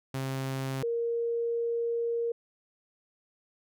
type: tone pair in turn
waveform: sawtooth / sine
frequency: 133.6 / 467.1 Hz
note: C3 / A#4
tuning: +36 / +3 cents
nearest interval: octave + minor seventh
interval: 2167 cents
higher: second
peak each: -27 dBFS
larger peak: neither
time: 0.14-0.83 / 0.83-2.32 s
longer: second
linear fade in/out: 5 ms
effects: none